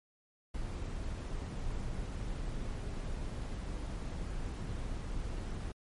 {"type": "noise", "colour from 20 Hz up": "brown", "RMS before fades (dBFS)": -38, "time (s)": [0.54, 5.72], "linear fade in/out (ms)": 5, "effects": ["MP3 48 kbps"]}